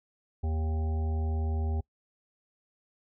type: harmonic tone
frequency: 79 Hz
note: D#2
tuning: 27 cents sharp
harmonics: 1 / 3 / 5 / 7 / 9 / 10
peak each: -27 / -41 / -43 / -51 / -50 / -46 dBFS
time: 0.43-1.81 s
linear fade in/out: 10 ms
effects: noise-tail reverb RT60 0.1 s tail -25 dB re dry